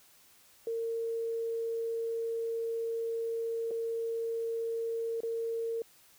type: tone with dropouts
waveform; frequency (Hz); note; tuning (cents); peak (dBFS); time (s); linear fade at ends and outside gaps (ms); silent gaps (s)
sine; 457.8; A#4; -31; -31; 0.67-5.82; 2; 3.709-3.713 / 5.205-5.233
effects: white hiss -61 dBFS RMS until 6.18 s